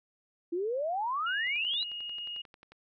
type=exponential sweep; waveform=sine; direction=up; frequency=329.6 to 4100 Hz; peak=-29 dBFS; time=0.52-1.84 s; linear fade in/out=10 ms
type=tone; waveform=sine; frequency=2866 Hz; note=F7; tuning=44 cents sharp; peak=-36 dBFS; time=1.26-2.42 s; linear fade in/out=10 ms
type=click train; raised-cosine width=0.3 ms; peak=-36 dBFS; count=15; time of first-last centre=1.47-2.72 s; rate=11.2 Hz
effects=none